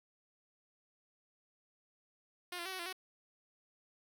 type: tone with pitch steps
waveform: 5% pulse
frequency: 356.2 / 343.1 / 379.8 / 373.6 / 342.8 / 373.5 Hz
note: F4 / F4 / F#4 / F#4 / F4 / F#4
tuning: +34 / -31 / +45 / +17 / -32 / +16 cents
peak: -29 dBFS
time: 2.52-2.928 s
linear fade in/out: 5 ms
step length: 68 ms
effects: none